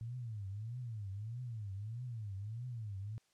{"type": "tone with vibrato", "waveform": "sine", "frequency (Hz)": 110, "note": "A2", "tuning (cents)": 0, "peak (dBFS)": -40, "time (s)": [0.01, 3.18], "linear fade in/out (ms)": 0, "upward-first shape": "triangle", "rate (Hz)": 1.6, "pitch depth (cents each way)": 260, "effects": ["white hiss -75 dBFS RMS until 3.33 s", "low-pass 8000 Hz 12 dB/octave"]}